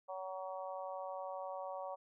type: harmonic tone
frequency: 187.9 Hz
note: F#3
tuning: 27 cents sharp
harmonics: 3 / 4 / 5 / 6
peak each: -44 / -46 / -48 / -50 dBFS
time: 0.08-1.96 s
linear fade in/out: 20 ms
effects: none